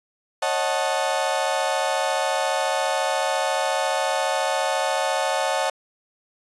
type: chord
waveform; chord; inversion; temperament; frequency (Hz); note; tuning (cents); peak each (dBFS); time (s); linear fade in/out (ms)
35% pulse; D# half-diminished seventh; third; equal with one note detuned; 548 / 622.3 / 740 / 880; C#5 / D#5 / F#5 / A5; -20 / 0 / 0 / 0; -25; 0.42-5.7; 5
effects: resampled to 24000 Hz